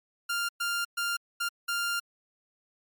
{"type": "tone bursts at uneven times", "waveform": "sawtooth", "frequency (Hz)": 1396.9, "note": "F6", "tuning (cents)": 0, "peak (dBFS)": -24, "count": 5, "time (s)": [[0.29, 0.49], [0.6, 0.85], [0.97, 1.17], [1.4, 1.49], [1.68, 2]], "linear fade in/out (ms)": 10, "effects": ["MP3 96 kbps"]}